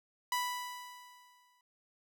sawtooth tone with exponential decay, 987.8 Hz, B5, in tune, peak -26 dBFS, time 0.32-1.61 s, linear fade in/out 2 ms, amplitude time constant 280 ms, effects none

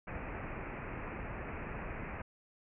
pink low-pass noise, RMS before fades -42 dBFS, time 0.07-2.22 s, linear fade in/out 5 ms, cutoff 2600 Hz, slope 96 dB/octave, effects none

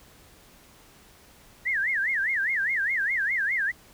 sine tone with vibrato, 1840 Hz, A#6, 23 cents flat, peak -23 dBFS, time 1.65-3.72 s, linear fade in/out 20 ms, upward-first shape sine, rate 4.9 Hz, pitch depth 280 cents each way, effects pink hiss -54 dBFS RMS until 3.93 s

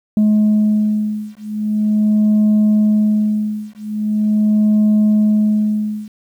sine beating tone pair, 212 / 212.42 Hz, G#3 / G#3, +36 / +39 cents, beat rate 0.42 Hz, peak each -13 dBFS, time 0.17-6.08 s, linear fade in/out 2 ms, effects tanh soft clip ceiling -8 dBFS + 8-bit

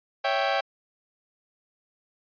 sawtooth chord, C# diminished, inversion none, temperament equal, 554.4 / 659.3 / 784 Hz, C#5 / E5 / G5, 0 / 0 / 0 cents, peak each -24 / -25 / -22 dBFS, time 0.24-0.61 s, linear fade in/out 10 ms, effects resampled to 11025 Hz

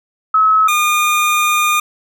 sine / 25% pulse tone pair in turn, 1288 / 1215.7 Hz, E6 / D#6, -41 / -41 cents, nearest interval minor second, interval 100 cents, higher first, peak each -8 dBFS, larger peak neither, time 0.34-0.68 / 0.68-1.8 s, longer second, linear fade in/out 5 ms, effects none

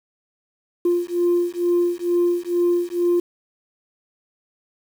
sine beating tone pair, 348.3 / 350.5 Hz, F4 / F4, -5 / +6 cents, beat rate 2.2 Hz, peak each -19 dBFS, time 0.85-3.2 s, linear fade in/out 5 ms, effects tanh soft clip ceiling -12 dBFS + 7-bit

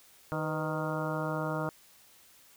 harmonic tone with a mistuned harmonic, 155.56 Hz, D#3, in tune, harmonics 1 / 2 / 3 / 4 / 5 / 6 / 7 / 8 / 9, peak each -35 / -38 / -39 / -37 / -44 / -41 / -43 / -41 / -41 dBFS, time 0.32-1.69 s, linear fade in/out 0 ms, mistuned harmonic 3, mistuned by +80 cents, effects white hiss -59 dBFS RMS until 2.56 s

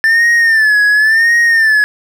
triangle tone with vibrato, 1772 Hz, A6, 12 cents sharp, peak -5 dBFS, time 0.04-1.84 s, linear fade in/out 0 ms, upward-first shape sine, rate 0.93 Hz, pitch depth 99 cents each way, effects none

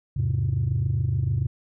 sine chord, E augmented, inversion none, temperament equal, 82.41 / 103.83 / 130.81 Hz, E2 / G#2 / B#2, 0 / 0 / 0 cents, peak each -27 / -24 / -23 dBFS, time 0.16-1.47 s, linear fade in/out 10 ms, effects tanh soft clip ceiling -16 dBFS

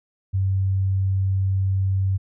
sine tone, 96 Hz, G2, 36 cents flat, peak -18 dBFS, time 0.33-2.18 s, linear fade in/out 20 ms, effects none

